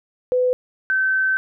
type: tone pair in turn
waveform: sine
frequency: 502 / 1538.6 Hz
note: B4 / G6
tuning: +28 / -33 cents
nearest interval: octave + perfect fifth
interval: 1939 cents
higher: second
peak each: -15 / -16 dBFS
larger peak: first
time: 0.32-0.53 / 0.9-1.37 s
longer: second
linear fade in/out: 0 ms
effects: none